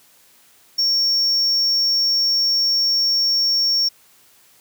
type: tone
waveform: triangle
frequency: 5500 Hz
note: F8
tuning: 27 cents flat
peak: -14 dBFS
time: 0.78-3.89 s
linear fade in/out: 10 ms
effects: white hiss -53 dBFS RMS until 4.6 s + high-pass 80 Hz 12 dB/octave